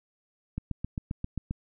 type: click train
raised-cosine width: 5 ms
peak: -19 dBFS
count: 8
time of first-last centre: 0.58-1.51 s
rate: 7.53 Hz
effects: none